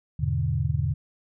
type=chord; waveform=sine; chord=E dominant seventh; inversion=none; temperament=equal; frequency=82.41 / 103.83 / 123.47 / 146.83 Hz; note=E2 / G#2 / B2 / D3; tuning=0 / 0 / 0 / 0 cents; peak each=-28 / -29 / -28 / -27 dBFS; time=0.19-0.94 s; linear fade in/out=10 ms; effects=none